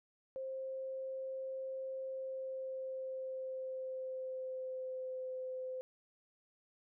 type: tone with pitch glide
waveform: sine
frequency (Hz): 528 to 514.5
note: C5 to C5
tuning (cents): +16 to -29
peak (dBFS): -39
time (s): 0.36-5.81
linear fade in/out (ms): 0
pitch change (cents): -45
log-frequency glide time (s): 2.03-5.33
effects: none